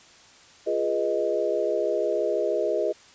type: chord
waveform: sine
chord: F half-diminished seventh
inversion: none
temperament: equal with one note detuned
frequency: 349.2 / 415.3 / 489.6 / 622.3 Hz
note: F4 / Ab4 / Cb5 / Eb5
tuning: 0 / 0 / -15 / 0 cents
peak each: -30 / -27 / -29 / -26 dBFS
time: 0.66-2.93 s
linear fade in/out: 20 ms
effects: white hiss -52 dBFS RMS until 3.14 s + resampled to 16000 Hz